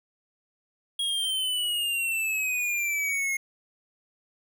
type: exponential sweep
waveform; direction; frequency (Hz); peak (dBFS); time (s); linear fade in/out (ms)
square; down; 3300 to 2147; -26; 0.99-3.37; 5
effects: none